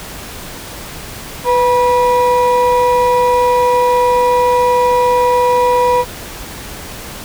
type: ring-modulated tone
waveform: triangle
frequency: 733 Hz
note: F#5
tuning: 16 cents flat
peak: -4 dBFS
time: 1.44-6.05 s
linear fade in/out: 50 ms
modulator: 237 Hz
effects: pink hiss -29 dBFS RMS until 7.24 s